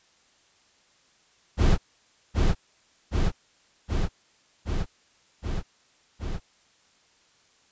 brown noise with echo, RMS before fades -18 dBFS, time 1.57-1.78 s, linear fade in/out 50 ms, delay 770 ms, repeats 6, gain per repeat -2 dB, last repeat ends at 6.4 s, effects white hiss -62 dBFS RMS until 7.71 s + resampled to 16000 Hz

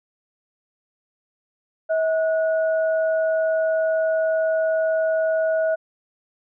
sine tone pair together, 642.1 / 1460 Hz, E5 / F#6, -46 / -24 cents, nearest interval octave + major second, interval 1422 cents, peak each -18 / -30 dBFS, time 1.89-5.76 s, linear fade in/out 20 ms, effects none

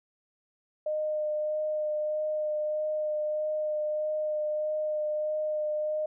sine tone with vibrato, 610 Hz, D#5, 34 cents flat, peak -27 dBFS, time 0.86-6.06 s, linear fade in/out 5 ms, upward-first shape sine, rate 1.6 Hz, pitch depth 12 cents each way, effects none

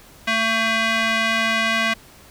square tone with band-pass filter, 224.4 Hz, A3, 34 cents sharp, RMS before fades -20 dBFS, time 0.27-1.94 s, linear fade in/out 10 ms, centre 2200 Hz, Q 1.5, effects pink hiss -47 dBFS RMS until 2.3 s

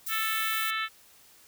violet noise, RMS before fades -34 dBFS, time 0.06-0.71 s, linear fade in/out 10 ms
harmonic tone, 440 Hz, A4, in tune, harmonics 3 / 4 / 5 / 6 / 7 / 8 / 9, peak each -32 / -34 / -36 / -38 / -39 / -40 / -41 dBFS, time 0.08-0.89 s, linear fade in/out 50 ms
effects white hiss -57 dBFS RMS until 1.47 s

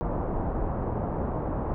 pink low-pass noise, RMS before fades -29 dBFS, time 0.01-1.74 s, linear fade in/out 0 ms, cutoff 1000 Hz, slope 24 dB/octave, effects none

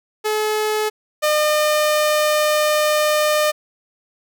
sawtooth tone pair in turn, 428.2 / 605.6 Hz, A4 / D#5, -47 / -47 cents, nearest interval tritone, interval 600 cents, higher second, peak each -14 / -11 dBFS, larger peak second, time 0.24-0.9 / 1.22-3.52 s, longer second, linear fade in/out 20 ms, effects none

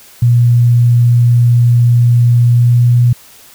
sine tone with pitch glide, 119.9 to 121.29 Hz, A#2 to B2, +49 to -31 cents, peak -5 dBFS, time 0.22-3.13 s, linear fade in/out 5 ms, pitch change +20 cents, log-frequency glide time 2.43-2.96 s, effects white hiss -40 dBFS RMS until 3.54 s

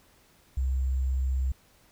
sine tone with sample-and-hold, 65.41 Hz, C2, in tune, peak -24 dBFS, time 0.57-1.52 s, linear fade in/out 5 ms, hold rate 7350 Hz, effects pink hiss -61 dBFS RMS until 1.91 s

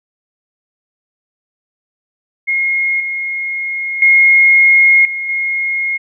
sine tone with level steps, 2150 Hz, C7, 47 cents sharp, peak -12 / -17 / -5 / -18 / -14 dBFS, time 2.47-5.98 s, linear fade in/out 20 ms, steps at 3 / 4.02 / 5.05 / 5.29 s, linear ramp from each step 2 ms, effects none

